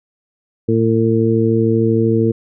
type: harmonic tone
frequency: 113 Hz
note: A2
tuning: 47 cents sharp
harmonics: 1 / 2 / 3 / 4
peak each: -17 / -17 / -17 / -17 dBFS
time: 0.68-2.32 s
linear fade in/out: 10 ms
effects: none